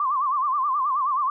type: tone with vibrato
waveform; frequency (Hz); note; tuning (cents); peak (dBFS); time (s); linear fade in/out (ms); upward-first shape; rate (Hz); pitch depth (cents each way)
sine; 1108.7; C#6; 0; -20; 0-1.3; 2; sine; 9.4; 140
effects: none